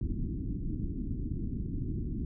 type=low-pass noise; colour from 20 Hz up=pink; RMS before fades=-34 dBFS; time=0.01-2.25 s; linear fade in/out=2 ms; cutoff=330 Hz; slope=48 dB/octave; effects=none